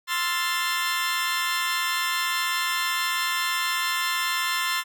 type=chord; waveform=20% pulse; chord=F major seventh; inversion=second; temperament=equal; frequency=1046.5 / 1318.5 / 1396.9 / 1760 Hz; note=C6 / E6 / F6 / A6; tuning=0 / 0 / 0 / 0 cents; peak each=-22 / -28 / -28 / -23 dBFS; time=0.07-4.84 s; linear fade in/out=50 ms; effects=none